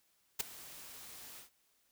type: noise with ADSR envelope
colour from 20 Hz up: white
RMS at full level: -31 dBFS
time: 0.39-1.5 s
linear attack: 14 ms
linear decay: 10 ms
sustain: -20 dB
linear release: 120 ms
effects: white hiss -74 dBFS RMS until 1.91 s